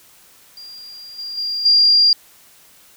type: tone with level steps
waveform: sine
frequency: 4786 Hz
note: D8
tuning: 32 cents sharp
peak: -34 / -26 / -20 / -9 dBFS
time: 0.57-2.13 s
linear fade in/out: 2 ms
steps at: 1.18 / 1.37 / 1.65 s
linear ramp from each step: 10 ms
effects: white hiss -49 dBFS RMS until 2.96 s